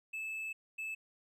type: tone bursts at uneven times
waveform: triangle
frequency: 2617 Hz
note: E7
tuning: 13 cents flat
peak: -36 dBFS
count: 2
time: 0.13-0.53 / 0.78-0.95 s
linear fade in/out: 10 ms
effects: none